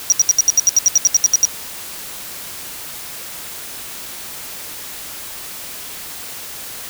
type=tone bursts; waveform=triangle; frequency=5760 Hz; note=F#8; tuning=47 cents flat; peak=-6 dBFS; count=15; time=0.1-1.452 s; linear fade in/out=0 ms; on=22 ms; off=73 ms; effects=white hiss -31 dBFS RMS until 6.89 s

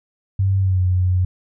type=tone with pitch glide; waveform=sine; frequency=96.7 to 91.27 Hz; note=G2 to F#2; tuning=-23 to -23 cents; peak=-14 dBFS; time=0.39-1.25 s; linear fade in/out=5 ms; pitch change=-100 cents; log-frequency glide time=0.59-0.82 s; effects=none

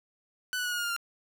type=tone with pitch steps; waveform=sawtooth; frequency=1495 / 1477 / 1459.2 / 1441.6 / 1424.2 / 1407 / 1390.1 Hz; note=F#6 / F#6 / F#6 / F#6 / F6 / F6 / F6; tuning=+17 / -3 / -24 / -45 / +33 / +12 / -8 cents; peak=-26 dBFS; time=0.53-0.964 s; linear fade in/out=0 ms; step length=62 ms; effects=none

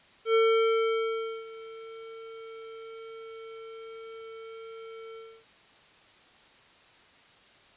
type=tone with ADSR envelope; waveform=square; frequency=449.9 Hz; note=A4; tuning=39 cents sharp; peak=-20 dBFS; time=0.25-5.45 s; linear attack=94 ms; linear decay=1100 ms; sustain=-22 dB; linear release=290 ms; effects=white hiss -57 dBFS RMS until 7.76 s + resampled to 8000 Hz

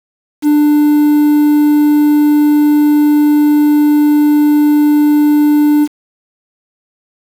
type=tone with quantisation; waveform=triangle; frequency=296.7 Hz; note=D4; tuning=18 cents sharp; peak=-4 dBFS; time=0.42-5.88 s; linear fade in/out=50 ms; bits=5; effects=none

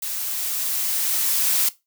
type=noise with level ramp; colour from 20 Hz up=blue; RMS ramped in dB=-28 to -19 dBFS; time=0.02-1.69 s; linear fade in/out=5 ms; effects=noise-tail reverb RT60 0.2 s tail -17 dB re dry

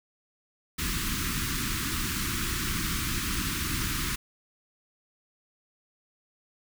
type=band-stop noise; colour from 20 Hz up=pink; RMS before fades=-30 dBFS; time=0.78-4.16 s; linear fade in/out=10 ms; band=350 to 1100 Hz; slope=48 dB/octave; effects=none

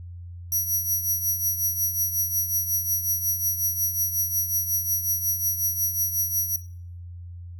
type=tone with tremolo; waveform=5% pulse; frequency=5800 Hz; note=F#8; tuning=35 cents flat; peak=-14 dBFS; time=0.52-6.56 s; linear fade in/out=2 ms; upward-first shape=triangle; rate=5.5 Hz; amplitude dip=70%; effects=noise-tail reverb RT60 0.5 s tail -17 dB re dry + added 87 Hz sine -36 dBFS peak until 7.59 s

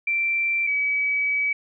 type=tone pair in turn; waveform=sine; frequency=2349 / 2281 Hz; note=D7 / C#7; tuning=0 / +49 cents; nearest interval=minor second; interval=51 cents; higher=first; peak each=-20 dBFS; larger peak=neither; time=0.07-0.67 / 0.67-1.53 s; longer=second; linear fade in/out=5 ms; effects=none

